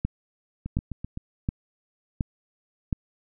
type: two click trains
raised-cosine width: 5 ms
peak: -12 / -20 dBFS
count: 5 / 5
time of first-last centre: 0.05-2.928 / 0.66-1.174 s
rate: 1.39 / 7.78 Hz
effects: none